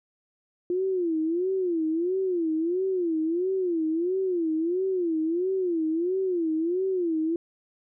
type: tone with vibrato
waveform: sine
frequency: 347.1 Hz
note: F4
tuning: 11 cents flat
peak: -23 dBFS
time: 0.7-7.36 s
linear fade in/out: 2 ms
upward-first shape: sine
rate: 1.5 Hz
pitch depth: 170 cents each way
effects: none